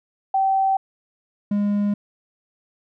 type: tone pair in turn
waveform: sine / triangle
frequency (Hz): 773 / 204.7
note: G5 / G#3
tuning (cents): -24 / -25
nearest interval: octave + major seventh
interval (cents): 2301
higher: first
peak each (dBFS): -16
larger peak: neither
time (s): 0.34-0.77 / 1.51-1.94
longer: neither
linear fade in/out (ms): 5
effects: none